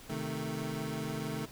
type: chord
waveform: 25% pulse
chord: A diminished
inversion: first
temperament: equal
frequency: 130.81 / 155.56 / 220 Hz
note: C3 / Eb3 / A3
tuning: 0 / 0 / 0 cents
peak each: -37 / -35 / -35 dBFS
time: 0.09-1.46 s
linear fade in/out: 10 ms
effects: pink hiss -52 dBFS RMS until 1.51 s